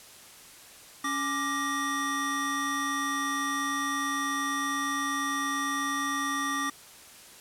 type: tone cluster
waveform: square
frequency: 279.1 / 1180 / 1885 Hz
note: C#4 / D6 / A#6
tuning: +12 / +8 / +19 cents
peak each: -35 / -31 / -34 dBFS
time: 1.04-6.7 s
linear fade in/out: 5 ms
effects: white hiss -50 dBFS RMS until 7.4 s + low-pass 12000 Hz 12 dB/octave